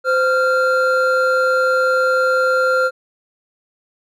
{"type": "tone pair together", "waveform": "triangle", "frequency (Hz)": [517, 1387], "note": ["C5", "F6"], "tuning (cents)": [-21, -12], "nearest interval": "octave + perfect fourth", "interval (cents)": 1709, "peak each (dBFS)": -14, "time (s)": [0.04, 2.91], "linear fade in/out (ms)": 50, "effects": []}